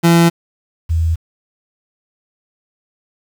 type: tone pair in turn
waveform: 30% pulse / sine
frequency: 168.9 / 81.95 Hz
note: E3 / E2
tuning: +42 / -10 cents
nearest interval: octave + minor second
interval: 1252 cents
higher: first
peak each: -5 / -12 dBFS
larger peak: first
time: 0.03-0.3 / 0.89-1.16 s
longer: neither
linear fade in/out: 20 ms
effects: 7-bit